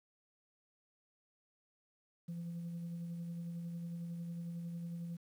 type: tone with tremolo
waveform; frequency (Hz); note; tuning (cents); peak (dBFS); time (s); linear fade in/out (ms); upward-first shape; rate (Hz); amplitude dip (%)
sine; 170.3; F3; -43; -37; 2.28-5.17; 10; sine; 11; 30
effects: tanh soft clip ceiling -38 dBFS + 11-bit